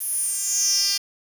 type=tone with high-pass filter sweep; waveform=10% pulse; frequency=397.8 Hz; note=G4; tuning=25 cents sharp; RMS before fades=-23 dBFS; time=0-0.98 s; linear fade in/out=10 ms; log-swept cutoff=12000 to 4300 Hz; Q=5.8; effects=7-bit